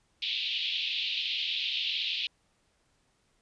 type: band-pass noise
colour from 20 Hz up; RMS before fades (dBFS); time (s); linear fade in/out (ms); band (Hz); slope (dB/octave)
white; -32; 0.22-2.27; 2; 2600 to 3900; 48
effects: pink hiss -71 dBFS RMS until 3.41 s + resampled to 22050 Hz